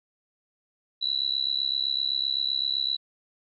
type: tone with amplitude modulation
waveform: sine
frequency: 3951 Hz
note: B7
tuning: in tune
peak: -20 dBFS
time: 1.01-2.97 s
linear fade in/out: 20 ms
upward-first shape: sine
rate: 67.8 Hz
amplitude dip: 100%
effects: none